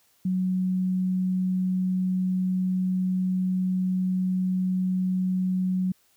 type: tone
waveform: sine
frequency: 185 Hz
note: F#3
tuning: in tune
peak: -22 dBFS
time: 0.25-5.92 s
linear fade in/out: 5 ms
effects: white hiss -64 dBFS RMS until 6.16 s